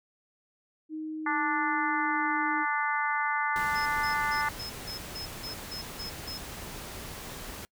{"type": "tone with pitch glide", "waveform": "sine", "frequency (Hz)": [312.3, 309.4], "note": ["D#4", "D#4"], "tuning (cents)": [7, -10], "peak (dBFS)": -33, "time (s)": [0.89, 2.66], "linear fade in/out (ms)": 50, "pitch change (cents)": -17, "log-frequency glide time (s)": [1.63, 2.29]}
{"type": "harmonic tone", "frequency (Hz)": 293.7, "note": "D4", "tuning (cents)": 0, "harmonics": [3, 4, 5, 6, 7], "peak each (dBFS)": [-31, -32, -33, -34, -34], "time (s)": [1.26, 4.49], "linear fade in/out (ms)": 5}
{"type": "noise", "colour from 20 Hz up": "pink", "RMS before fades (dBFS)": -41, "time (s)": [3.56, 7.65], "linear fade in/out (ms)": 0}
{"type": "tone bursts", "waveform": "sine", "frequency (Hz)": 5170, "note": "E8", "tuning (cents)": -34, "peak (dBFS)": -36, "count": 10, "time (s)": [3.75, 6.38], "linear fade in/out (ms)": 10, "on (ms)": 110, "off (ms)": 170}
{"effects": ["noise-tail reverb RT60 0.1 s tail -26 dB re dry"]}